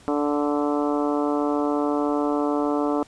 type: harmonic tone with a mistuned harmonic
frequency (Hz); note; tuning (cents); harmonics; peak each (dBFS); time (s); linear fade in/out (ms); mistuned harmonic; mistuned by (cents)
146.4; D3; -5; 2 / 3 / 4 / 5 / 6 / 7 / 8 / 9; -23 / -27 / -29 / -31 / -33 / -34 / -35 / -36; 0.08-3.03; 0; 8; -18
effects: pink hiss -51 dBFS RMS until 3.07 s + resampled to 22050 Hz